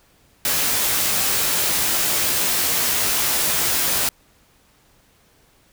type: noise with comb filter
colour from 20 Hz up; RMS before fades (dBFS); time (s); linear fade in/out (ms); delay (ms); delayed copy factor
white; -20; 0.45-4.09; 2; 17; +0.55
effects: pink hiss -57 dBFS RMS until 5.72 s